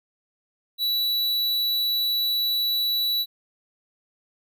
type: tone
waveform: square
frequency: 3938 Hz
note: B7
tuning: 6 cents flat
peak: -22 dBFS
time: 0.78-3.26 s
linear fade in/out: 50 ms
effects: none